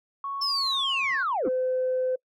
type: tone with pitch glide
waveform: sine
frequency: 1108.7 to 1088.4 Hz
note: C#6 to C#6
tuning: 0 to -32 cents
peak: -29 dBFS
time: 0.24-1.23 s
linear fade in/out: 2 ms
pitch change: -32 cents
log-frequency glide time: 0.52-0.71 s
type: linear sweep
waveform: sine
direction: down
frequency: 5360 to 207.7 Hz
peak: -23 dBFS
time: 0.41-1.49 s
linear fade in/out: 10 ms
type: tone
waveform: sine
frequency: 512 Hz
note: C5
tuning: 38 cents flat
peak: -22 dBFS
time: 1.44-2.16 s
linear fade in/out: 10 ms
effects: noise-tail reverb RT60 0.1 s tail -26 dB re dry + tanh soft clip ceiling -19 dBFS